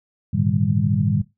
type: tone cluster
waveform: sine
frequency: 100.7 / 114.3 / 143.7 / 156.8 / 199.3 Hz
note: G2 / A#2 / D3 / D#3 / G3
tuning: +47 / -34 / -37 / +14 / +29 cents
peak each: -23 dBFS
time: 0.33-1.22 s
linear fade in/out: 10 ms
effects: noise-tail reverb RT60 0.2 s tail -17 dB re dry